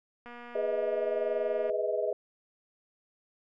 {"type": "click train", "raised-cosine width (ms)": 0.5, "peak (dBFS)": -32, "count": 346, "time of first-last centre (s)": [0.26, 1.698], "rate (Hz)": 240}
{"type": "chord", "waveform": "sine", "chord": "E major seventh", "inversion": "first", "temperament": "equal with one note detuned", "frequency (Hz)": [415.3, 493.9, 622.3, 643.1], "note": ["G#4", "B4", "D#5", "E5"], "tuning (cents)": [0, 0, 0, -43], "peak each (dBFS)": -33, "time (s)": [0.55, 2.13], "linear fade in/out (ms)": 5}
{"effects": []}